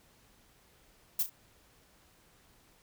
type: noise with echo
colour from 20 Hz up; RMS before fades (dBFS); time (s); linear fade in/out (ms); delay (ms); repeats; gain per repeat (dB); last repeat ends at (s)
violet; -29; 1.19-1.23; 5; 34; 2; -10; 1.298
effects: pink hiss -64 dBFS RMS until 2.82 s